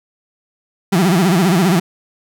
35% pulse tone with vibrato, 180 Hz, F#3, 47 cents flat, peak -9 dBFS, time 0.92-1.8 s, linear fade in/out 10 ms, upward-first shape sine, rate 15 Hz, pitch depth 180 cents each way, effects none

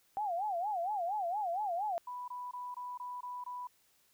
sine tone with vibrato, 761 Hz, F#5, 48 cents sharp, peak -32 dBFS, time 0.17-1.98 s, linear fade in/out 0 ms, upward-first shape sine, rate 4.3 Hz, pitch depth 210 cents each way
sine tone bursts, 987.8 Hz, B5, in tune, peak -39 dBFS, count 7, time 2.07-3.672 s, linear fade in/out 5 ms, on 210 ms, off 22 ms
effects white hiss -70 dBFS RMS until 4.13 s

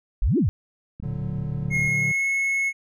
sine exponential two-way sweep, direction up then down, 34 to 382.7 to 72.7 Hz, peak -17 dBFS, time 0.22-0.49 s, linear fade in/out 0 ms, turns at 0.38 s
click train, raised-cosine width 5 ms, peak -25 dBFS, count 33, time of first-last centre 1-1.877 s, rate 36.5 Hz
triangle chord, Bb augmented, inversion none, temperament equal, 116.54 / 146.83 / 185 Hz, Bb2 / D3 / F#3, 0 / 0 / 0 cents, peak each -29 / -26 / -31 dBFS, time 1.03-2.12 s, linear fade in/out 5 ms
triangle tone with pitch glide, 2155 to 2185 Hz, C#7 to C#7, -49 to -26 cents, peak -19 dBFS, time 1.7-2.73 s, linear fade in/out 50 ms, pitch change +23 cents, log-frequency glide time 1.82-2.27 s
effects none

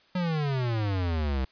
square exponential sweep, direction down, 185 to 63.3 Hz, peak -26 dBFS, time 0.15-1.45 s, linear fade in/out 5 ms, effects white hiss -61 dBFS RMS until 1.51 s + resampled to 11025 Hz

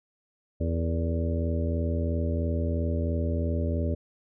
harmonic tone with a mistuned harmonic, 83 Hz, E2, 12 cents sharp, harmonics 1 / 2 / 3 / 4 / 5 / 6 / 7, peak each -26 / -35 / -33 / -38 / -38 / -40 / -36 dBFS, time 0.6-3.95 s, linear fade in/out 10 ms, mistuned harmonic 6, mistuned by -66 cents, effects none

